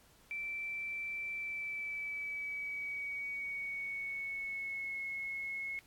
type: tone with pitch glide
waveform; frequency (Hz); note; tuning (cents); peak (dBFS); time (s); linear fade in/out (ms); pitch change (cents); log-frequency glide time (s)
sine; 2335 to 2179; D7 to C#7; -11 to -30; -37; 0.31-5.79; 0; -119; 1.33-5.01
effects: pink hiss -64 dBFS RMS until 5.86 s + AAC 64 kbps